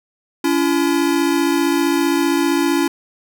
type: tone pair together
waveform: square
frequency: 283.5 / 338.8 Hz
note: C#4 / E4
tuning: +39 / +48 cents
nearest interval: minor third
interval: 309 cents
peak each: -18 dBFS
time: 0.44-2.88 s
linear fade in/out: 5 ms
effects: none